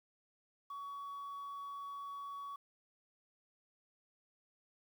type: tone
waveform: sine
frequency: 1126 Hz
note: C#6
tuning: 27 cents sharp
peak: -40 dBFS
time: 0.7-2.56 s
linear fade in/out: 5 ms
effects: tanh soft clip ceiling -42 dBFS + 11-bit

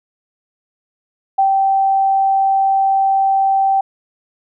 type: tone with ADSR envelope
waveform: sine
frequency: 778 Hz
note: G5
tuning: 13 cents flat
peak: -9 dBFS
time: 1.38-3.81 s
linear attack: 10 ms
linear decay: 100 ms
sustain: -2 dB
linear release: 6 ms
effects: none

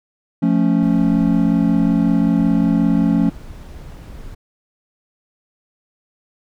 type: chord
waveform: triangle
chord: F augmented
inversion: none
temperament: equal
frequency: 174.61 / 220 / 277.2 Hz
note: F3 / A3 / C#4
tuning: 0 / 0 / 0 cents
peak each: -15 dBFS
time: 0.42-3.3 s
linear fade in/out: 10 ms
type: noise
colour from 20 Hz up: brown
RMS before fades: -34 dBFS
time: 0.82-4.35 s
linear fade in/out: 10 ms
effects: none

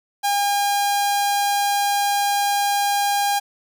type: tone with notch filter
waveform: sawtooth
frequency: 809 Hz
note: G#5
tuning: 46 cents flat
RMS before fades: -20 dBFS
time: 0.23-3.4 s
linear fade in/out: 20 ms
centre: 2000 Hz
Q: 1.6
effects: 9-bit

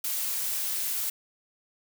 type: noise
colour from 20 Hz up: blue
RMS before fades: -30 dBFS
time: 0.04-1.1 s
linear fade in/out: 5 ms
effects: none

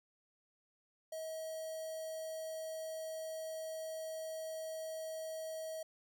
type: tone with notch filter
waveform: square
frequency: 639 Hz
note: D#5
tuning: 46 cents sharp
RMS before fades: -43 dBFS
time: 1.12-5.83 s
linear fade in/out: 5 ms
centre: 2300 Hz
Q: 0.61
effects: none

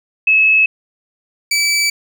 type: tone pair in turn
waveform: sine / 20% pulse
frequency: 2588 / 2306 Hz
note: E7 / D7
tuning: -32 / -32 cents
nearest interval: major second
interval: 200 cents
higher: first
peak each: -8 dBFS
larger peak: neither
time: 0.27-0.66 / 1.51-1.9 s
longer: neither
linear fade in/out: 5 ms
effects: none

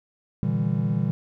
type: chord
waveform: triangle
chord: E half-diminished seventh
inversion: second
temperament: just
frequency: 118.67 / 148.33 / 164.81 / 197.78 Hz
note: Bb2 / D3 / E3 / G3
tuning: +31 / +18 / 0 / +16 cents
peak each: -25 dBFS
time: 0.43-1.11 s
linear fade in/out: 0 ms
effects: none

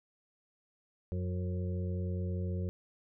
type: harmonic tone with a mistuned harmonic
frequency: 90.5 Hz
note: F#2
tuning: 38 cents flat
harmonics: 1 / 2 / 4 / 5 / 6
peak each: -33 / -39 / -45 / -47 / -49 dBFS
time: 1.12-2.69 s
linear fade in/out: 0 ms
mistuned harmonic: 5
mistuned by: +15 cents
effects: none

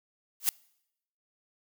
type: noise with exponential growth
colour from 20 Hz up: blue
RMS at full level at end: -20 dBFS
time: 0.4-0.49 s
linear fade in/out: 0 ms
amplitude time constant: 19 ms
effects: noise-tail reverb RT60 0.8 s tail -25 dB re dry

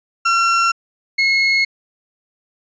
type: tone pair in turn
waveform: 35% pulse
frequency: 1362 / 2170 Hz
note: F6 / C#7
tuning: -44 / -37 cents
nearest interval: minor sixth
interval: 807 cents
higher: second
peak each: -11 dBFS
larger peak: neither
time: 0.25-0.72 / 1.18-1.65 s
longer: neither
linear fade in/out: 10 ms
effects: resampled to 16000 Hz

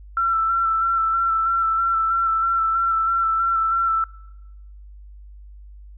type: tone with vibrato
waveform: sine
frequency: 1341 Hz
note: E6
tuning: 29 cents sharp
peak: -17 dBFS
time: 0.17-4.04 s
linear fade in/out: 2 ms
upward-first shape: square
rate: 3.1 Hz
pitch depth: 19 cents each way
effects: noise-tail reverb RT60 1.0 s tail -23 dB re dry + added 50 Hz sine -39 dBFS peak until 5.97 s

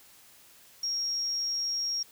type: tone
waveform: sine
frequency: 5588 Hz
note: F8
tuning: in tune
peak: -28 dBFS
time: 0.83-2.03 s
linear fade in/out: 5 ms
effects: white hiss -56 dBFS RMS until 2.11 s

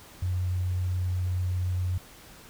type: tone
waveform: sine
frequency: 90.8 Hz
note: F#2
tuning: 32 cents flat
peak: -25 dBFS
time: 0.22-1.98 s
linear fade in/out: 5 ms
effects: pink hiss -50 dBFS RMS until 2.49 s

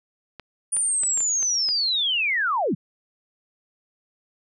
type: clicks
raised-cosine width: 0.3 ms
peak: -22 dBFS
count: 7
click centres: 0.397 / 0.767 / 1.035 / 1.175 / 1.206 / 1.427 / 1.688 s
type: linear sweep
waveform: sine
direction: down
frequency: 9490 to 125.7 Hz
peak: -20 dBFS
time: 0.72-2.75 s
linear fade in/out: 10 ms
effects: none

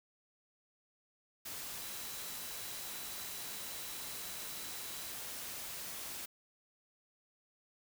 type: tone in noise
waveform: sine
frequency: 3951 Hz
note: B7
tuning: in tune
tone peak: -54 dBFS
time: 1.81-5.14 s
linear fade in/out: 10 ms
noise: white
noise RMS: -44 dBFS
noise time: 1.45-6.26 s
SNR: -13 dB
effects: none

